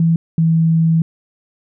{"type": "tone pair in turn", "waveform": "sine", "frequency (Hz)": [165.2, 163.11], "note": ["E3", "E3"], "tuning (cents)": [4, -18], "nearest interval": "unison", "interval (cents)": 22, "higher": "first", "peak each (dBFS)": -10, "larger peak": "neither", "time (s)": [[0, 0.16], [0.38, 1.02]], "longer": "second", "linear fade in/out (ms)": 2, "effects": []}